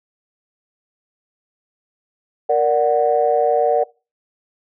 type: chord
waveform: sine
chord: Bb augmented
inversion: none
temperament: equal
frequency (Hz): 466.2 / 587.3 / 740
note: Bb4 / D5 / F#5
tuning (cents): 0 / 0 / 0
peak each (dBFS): -17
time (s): 2.49-3.84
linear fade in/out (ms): 10
effects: noise-tail reverb RT60 0.3 s tail -23 dB re dry + tanh soft clip ceiling -4 dBFS